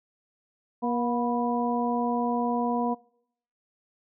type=harmonic tone with a mistuned harmonic; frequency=239.1 Hz; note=A#3; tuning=44 cents sharp; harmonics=1 / 2 / 3 / 4; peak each=-27 / -32 / -31 / -31 dBFS; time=0.82-2.95 s; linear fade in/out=20 ms; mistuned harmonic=4; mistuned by=+44 cents; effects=noise-tail reverb RT60 0.7 s tail -24 dB re dry